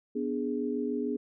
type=chord; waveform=sine; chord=G# diminished; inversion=first; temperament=equal; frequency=246.9 / 293.7 / 415.3 Hz; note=B3 / D4 / G#4; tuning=0 / 0 / 0 cents; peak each=-32 / -34 / -33 dBFS; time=0.15-1.17 s; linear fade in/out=10 ms; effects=none